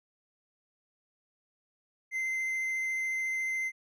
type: tone with vibrato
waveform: triangle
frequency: 2073 Hz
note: C7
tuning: 17 cents flat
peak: -28 dBFS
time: 2.11-3.72 s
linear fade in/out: 50 ms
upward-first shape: triangle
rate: 14 Hz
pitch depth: 9 cents each way
effects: none